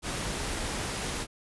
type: noise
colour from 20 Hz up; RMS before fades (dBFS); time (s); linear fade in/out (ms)
pink; -33; 0.02-1.27; 50
effects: resampled to 24000 Hz